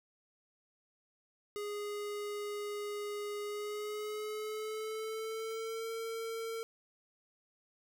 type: tone with pitch glide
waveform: square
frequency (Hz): 413.2 to 453.2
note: G#4 to A#4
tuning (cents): -9 to -49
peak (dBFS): -38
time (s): 1.56-6.63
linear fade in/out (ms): 0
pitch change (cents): +160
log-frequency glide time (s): 3.42-5.91
effects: none